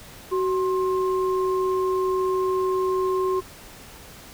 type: tone pair together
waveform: sine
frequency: 374.8 / 1060 Hz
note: F#4 / C6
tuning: +22 / +22 cents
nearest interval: octave + tritone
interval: 1800 cents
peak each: -21 / -27 dBFS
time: 0.31-3.41 s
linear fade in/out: 20 ms
effects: pink hiss -44 dBFS RMS until 4.33 s